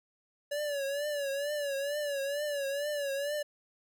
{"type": "tone with vibrato", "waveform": "square", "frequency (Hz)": 571, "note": "D5", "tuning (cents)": -49, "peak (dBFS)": -32, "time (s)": [0.51, 3.43], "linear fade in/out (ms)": 10, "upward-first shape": "triangle", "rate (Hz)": 2.2, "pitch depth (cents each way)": 90, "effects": []}